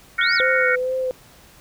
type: chord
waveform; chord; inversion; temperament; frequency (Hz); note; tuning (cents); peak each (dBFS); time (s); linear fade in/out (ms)
sine; Gb major seventh; third; equal; 1396.9 / 1480 / 1864.7 / 2217; F6 / Gb6 / Bb6 / Db7; 0 / 0 / 0 / 0; -22; 0.18-0.76; 10
type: linear two-way sweep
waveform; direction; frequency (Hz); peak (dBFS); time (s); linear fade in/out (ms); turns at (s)
sine; up then down; 3200 to 5274 to 3200; -23; 0.21-0.41; 2; 0.35
type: tone with vibrato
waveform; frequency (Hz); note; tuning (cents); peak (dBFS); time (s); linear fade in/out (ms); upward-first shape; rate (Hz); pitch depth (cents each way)
sine; 511; C5; -41; -20; 0.4-1.11; 0; sine; 2.2; 30
effects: pink hiss -49 dBFS RMS until 1.6 s